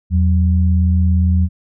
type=tone pair together; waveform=sine; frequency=82.41 / 185 Hz; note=E2 / F#3; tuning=0 / 0 cents; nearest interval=octave + major second; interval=1400 cents; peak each=-11 / -18 dBFS; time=0.1-1.49 s; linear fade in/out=50 ms; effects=none